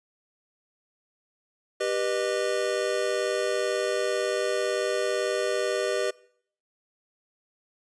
square chord, G augmented, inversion none, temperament just, 392 / 490 / 612.5 Hz, G4 / B4 / D#5, 0 / -14 / -27 cents, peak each -30 dBFS, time 1.8-6.11 s, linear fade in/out 10 ms, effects noise-tail reverb RT60 0.6 s tail -22 dB re dry + resampled to 22050 Hz

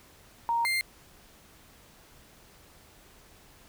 sine / 35% pulse tone pair in turn, 932.3 / 2099 Hz, A#5 / C7, 0 / +5 cents, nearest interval octave + major second, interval 1405 cents, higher second, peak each -24 dBFS, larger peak neither, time 0.49-0.65 / 0.65-0.81 s, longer neither, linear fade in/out 0 ms, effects pink hiss -56 dBFS RMS until 3.68 s

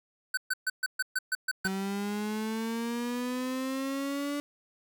square tone bursts, 1518 Hz, F#6, 44 cents sharp, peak -27 dBFS, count 9, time 0.34-1.677 s, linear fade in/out 5 ms, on 33 ms, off 130 ms
35% pulse linear sweep, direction up, 189.1 to 290 Hz, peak -29 dBFS, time 1.65-4.4 s, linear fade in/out 0 ms
effects none

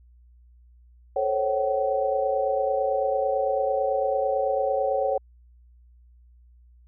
sine tone cluster, 436.4 / 522 / 551 / 760 Hz, A4 / C5 / C#5 / F#5, -14 / -4 / -11 / +46 cents, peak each -30 / -31 / -24 / -27 dBFS, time 1.16-5.18 s, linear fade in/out 5 ms, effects added 60 Hz sine -51 dBFS peak until 6.87 s

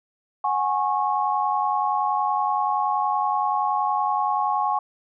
sine chord, F# suspended second, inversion none, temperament equal with one note detuned, 740 / 830.6 / 1094.1 Hz, F#5 / G#5 / C#6, 0 / 0 / -23 cents, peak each -27 / -23 / -24 dBFS, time 0.44-4.79 s, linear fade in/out 5 ms, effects none

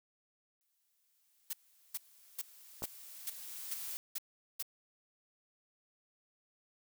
blue noise with exponential growth, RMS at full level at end -41 dBFS, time 0.61-3.97 s, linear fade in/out 0 ms, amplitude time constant 730 ms
blue noise bursts, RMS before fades -38 dBFS, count 8, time 1.5-4.626 s, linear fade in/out 5 ms, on 32 ms, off 410 ms
clicks, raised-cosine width 1 ms, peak -29 dBFS, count 2, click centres 2.822 / 2.839 s
effects none

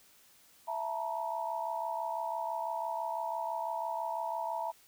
sine tone cluster, 665 / 886 / 952 Hz, E5 / A5 / A#5, +15 / +12 / +36 cents, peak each -38 / -37 / -37 dBFS, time 0.67-4.72 s, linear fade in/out 20 ms, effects white hiss -62 dBFS RMS until 4.87 s

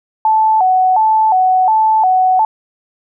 sine tone with vibrato, 807 Hz, G#5, 50 cents flat, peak -8 dBFS, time 0.25-2.45 s, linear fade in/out 2 ms, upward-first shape square, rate 1.4 Hz, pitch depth 140 cents each way, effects none

